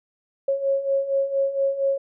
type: beating tone pair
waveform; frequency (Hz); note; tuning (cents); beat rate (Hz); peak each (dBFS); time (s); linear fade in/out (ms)
sine; 545 / 549.3; C#5 / C#5; -29 / -16; 4.3; -26 / -21; 0.48-1.98; 5
effects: none